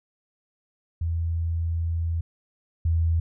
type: tone pair in turn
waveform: sine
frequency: 83.2 / 82.53 Hz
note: E2 / E2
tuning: +17 / +3 cents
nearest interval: unison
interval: 14 cents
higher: first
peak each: -23 / -19 dBFS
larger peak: second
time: 1.01-2.21 / 2.85-3.2 s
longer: first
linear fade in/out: 5 ms
effects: none